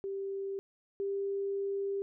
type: tone pair in turn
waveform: sine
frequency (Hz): 392 / 396.1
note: G4 / G4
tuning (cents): 0 / +18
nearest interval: unison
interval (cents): 18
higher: second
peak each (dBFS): -34 / -31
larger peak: second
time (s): 0.04-0.59 / 1-2.02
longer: second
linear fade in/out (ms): 0
effects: none